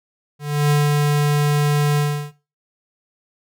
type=tone with ADSR envelope; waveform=square; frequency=146.83 Hz; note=D3; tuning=in tune; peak=-13 dBFS; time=0.39-2.32 s; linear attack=310 ms; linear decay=180 ms; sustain=-2 dB; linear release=340 ms; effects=noise-tail reverb RT60 0.3 s tail -17 dB re dry